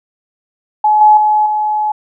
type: tone with level steps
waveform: sine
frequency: 850 Hz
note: G#5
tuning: 40 cents sharp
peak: -7 / -3 / -8 / -12 dBFS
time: 0.84-1.92 s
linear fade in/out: 5 ms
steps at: 1.01 / 1.17 / 1.46 s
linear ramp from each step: 2 ms
effects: none